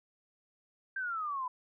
sine exponential sweep, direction down, 1595 to 987.8 Hz, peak -33 dBFS, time 0.96-1.48 s, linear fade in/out 5 ms, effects none

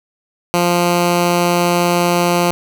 10% pulse tone, 174.61 Hz, F3, in tune, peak -4 dBFS, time 0.54-2.51 s, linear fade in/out 0 ms, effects 7-bit

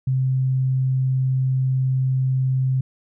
sine tone, 130.81 Hz, C3, in tune, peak -17 dBFS, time 0.07-2.81 s, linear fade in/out 5 ms, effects none

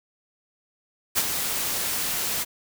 white noise with ADSR envelope, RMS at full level -20 dBFS, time 1.15-2.45 s, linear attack 28 ms, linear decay 42 ms, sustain -7 dB, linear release 29 ms, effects none

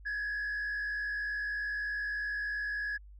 sine tone with frequency modulation, 1682 Hz, G#6, 22 cents sharp, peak -30 dBFS, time 0.05-2.98 s, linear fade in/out 20 ms, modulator 63.2 Hz, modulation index 0.61, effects tanh soft clip ceiling -31 dBFS + added 50 Hz sine -49 dBFS peak until 3.19 s

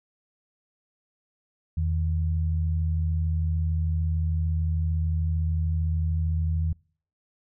sine tone pair together, 82.19 / 155.56 Hz, E2 / D#3, -5 / 0 cents, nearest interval major seventh, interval 1105 cents, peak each -23 / -31 dBFS, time 1.77-6.73 s, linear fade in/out 5 ms, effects noise-tail reverb RT60 0.5 s tail -26 dB re dry

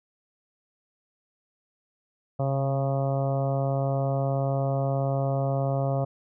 harmonic tone with a mistuned harmonic, 136.9 Hz, C#3, 21 cents flat, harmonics 1 / 2 / 3 / 4 / 5 / 6 / 7 / 8 / 9, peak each -25 / -36 / -37 / -30 / -31 / -42 / -44 / -44 / -45 dBFS, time 2.39-6.05 s, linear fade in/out 10 ms, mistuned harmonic 1, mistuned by -19 cents, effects none

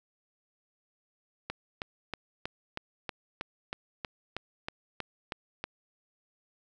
click train, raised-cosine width 0.3 ms, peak -18 dBFS, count 14, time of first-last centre 1.5-5.64 s, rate 3.14 Hz, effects none

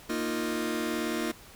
sawtooth chord, Bb suspended fourth, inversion none, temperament just, 233.1 / 310.8 / 349.6 Hz, Bb3 / Eb4 / F4, 0 / -2 / +2 cents, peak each -29 dBFS, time 0.09-1.32 s, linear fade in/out 10 ms, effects pink hiss -51 dBFS RMS until 1.55 s

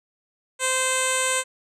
10% pulse tone with low-pass filter, 518 Hz, C5, 17 cents flat, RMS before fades -23 dBFS, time 0.59-1.44 s, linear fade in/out 50 ms, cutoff 8500 Hz, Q 4.4, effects none

